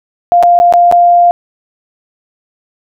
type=tone with dropouts; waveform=sine; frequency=698.5 Hz; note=F5; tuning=in tune; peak=-3 dBFS; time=0.32-1.31 s; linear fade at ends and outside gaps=0 ms; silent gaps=0.427-0.434 / 0.59-0.6 / 0.725-0.737 / 0.914-0.924 s; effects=none